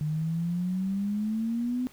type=exponential sweep; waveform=sine; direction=up; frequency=150 to 254.7 Hz; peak=-26 dBFS; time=0.01-1.87 s; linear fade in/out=0 ms; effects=pink hiss -55 dBFS RMS until 1.92 s